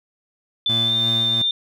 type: tone with pitch glide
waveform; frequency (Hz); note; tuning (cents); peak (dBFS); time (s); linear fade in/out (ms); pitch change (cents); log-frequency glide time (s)
sine; 3524 to 3596; A7 to A7; +2 to +37; -17; 0.66-1.51; 2; +35; 0.84-0.93
type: tone with tremolo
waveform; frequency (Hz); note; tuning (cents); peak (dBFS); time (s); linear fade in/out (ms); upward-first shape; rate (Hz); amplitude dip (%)
25% pulse; 114.9; A#2; -25; -21; 0.69-1.42; 5; sine; 2.9; 35
effects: none